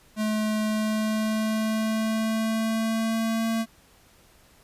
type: tone with pitch glide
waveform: square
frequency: 215.1 to 225.4 Hz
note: A3 to A3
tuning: -39 to +42 cents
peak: -24 dBFS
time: 0.16-3.66 s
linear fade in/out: 50 ms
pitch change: +81 cents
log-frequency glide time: 0.66-3.42 s
effects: pink hiss -57 dBFS RMS until 4.63 s + resampled to 32000 Hz